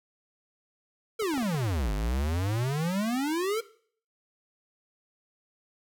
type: exponential two-way sweep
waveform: square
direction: down then up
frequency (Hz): 466.2 to 48.33 to 466.2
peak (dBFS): -27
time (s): 1.19-3.61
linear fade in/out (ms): 10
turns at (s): 1.93
type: clicks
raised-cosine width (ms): 1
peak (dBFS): -30 / -30 / -23 / -27 / -29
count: 5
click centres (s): 1.223 / 1.339 / 1.378 / 1.427 / 1.546
effects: noise-tail reverb RT60 0.5 s tail -17 dB re dry